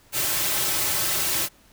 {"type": "noise with comb filter", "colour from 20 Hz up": "white", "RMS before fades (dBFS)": -24, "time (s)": [0.12, 1.49], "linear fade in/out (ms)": 50, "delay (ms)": 4.2, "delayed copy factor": -0.85, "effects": ["pink hiss -56 dBFS RMS until 1.72 s"]}